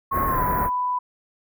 sine tone with pitch glide, 1090 to 993.8 Hz, C#6 to B5, -29 to +11 cents, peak -21 dBFS, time 0.11-0.99 s, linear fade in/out 10 ms, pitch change -160 cents, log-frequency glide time 0.27-0.43 s
pink band-stop noise, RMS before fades -26 dBFS, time 0.11-0.7 s, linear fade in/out 50 ms, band 1900 to 12000 Hz, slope 48 dB/octave
effects none

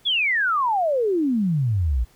sine exponential sweep, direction down, 3507 to 55 Hz, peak -18 dBFS, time 0.05-2.05 s, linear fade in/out 20 ms, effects pink hiss -57 dBFS RMS until 2.15 s

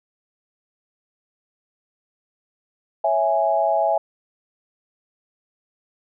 sine chord, C# minor, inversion none, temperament equal, 554.4 / 659.3 / 830.6 Hz, C#5 / E5 / G#5, 0 / 0 / 0 cents, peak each -25 / -19 / -21 dBFS, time 3.04-3.98 s, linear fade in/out 5 ms, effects none

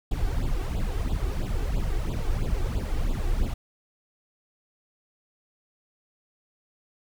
brown noise with flanger, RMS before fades -26 dBFS, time 0.11-3.54 s, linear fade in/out 5 ms, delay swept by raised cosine 0.25 to 2.65 ms, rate 3 Hz, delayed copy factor +0.95, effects none

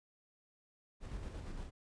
brown noise with tremolo, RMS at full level -43 dBFS, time 1-1.71 s, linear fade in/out 50 ms, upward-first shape square, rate 8.7 Hz, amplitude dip 30%, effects resampled to 22050 Hz

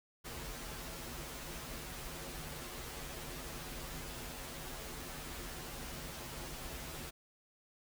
pink noise with comb filter, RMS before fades -45 dBFS, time 0.24-7.11 s, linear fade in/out 20 ms, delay 10 ms, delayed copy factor -1, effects none

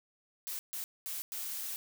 blue noise bursts at uneven times, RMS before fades -39 dBFS, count 4, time 0.47-0.59 / 0.73-0.84 / 1.06-1.22 / 1.32-1.76 s, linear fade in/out 0 ms, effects none

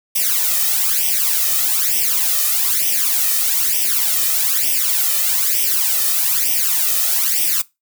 blue noise with flanger, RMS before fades -17 dBFS, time 0.15-7.62 s, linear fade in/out 10 ms, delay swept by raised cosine 0.35 to 1.65 ms, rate 1.1 Hz, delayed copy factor +1, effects noise-tail reverb RT60 0.2 s tail -20 dB re dry

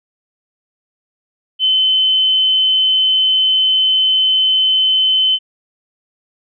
sine tone, 3055 Hz, G7, 45 cents flat, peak -10 dBFS, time 1.59-5.39 s, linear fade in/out 50 ms, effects none

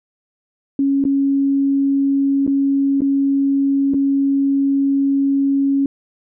sine tone with dropouts, 276.2 Hz, C#4, 6 cents flat, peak -13 dBFS, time 0.79-5.86 s, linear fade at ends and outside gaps 2 ms, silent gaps 1.041-1.051 / 2.466-2.476 / 3.007-3.018 / 3.937-3.943 s, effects none

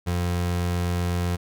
30% pulse tone, 88 Hz, F2, 14 cents sharp, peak -20 dBFS, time 0.06-1.37 s, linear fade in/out 20 ms, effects none

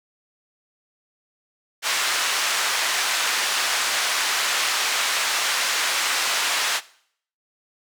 pink band-pass noise, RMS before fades -23 dBFS, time 1.82-6.81 s, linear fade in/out 50 ms, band 1200 to 7800 Hz, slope 12 dB/octave, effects noise-tail reverb RT60 0.6 s tail -19 dB re dry

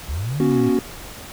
sine linear two-way sweep, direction up then down, 59.1 to 155.56 to 110.7 Hz, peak -22 dBFS, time 0.08-0.7 s, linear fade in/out 20 ms, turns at 0.4 s
triangle chord, B suspended second, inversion none, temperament equal with one note detuned, 241.3 / 277.2 / 370 Hz, B3 / C#4 / F#4, -40 / 0 / 0 cents, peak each -18 dBFS, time 0.4-0.79 s, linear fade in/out 2 ms
effects pink hiss -37 dBFS RMS until 1.32 s

